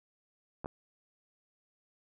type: clicks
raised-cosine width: 1 ms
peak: -25 / -23 dBFS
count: 2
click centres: 0.645 / 0.659 s
effects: none